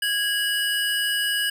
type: tone pair together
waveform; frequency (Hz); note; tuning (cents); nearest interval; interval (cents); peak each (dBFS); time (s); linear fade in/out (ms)
square; 1649 / 2936; G#6 / F#7; -13 / -14; minor seventh; 999; -25; 0.02-1.5; 5
effects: none